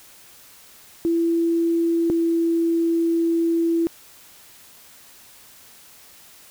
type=tone pair in turn; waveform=sine; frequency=334.8 / 333.4 Hz; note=E4 / E4; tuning=+27 / +20 cents; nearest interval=unison; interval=7 cents; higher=first; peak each=-17 dBFS; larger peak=neither; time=1.05-2.1 / 2.1-3.87 s; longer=second; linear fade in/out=0 ms; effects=white hiss -48 dBFS RMS until 6.5 s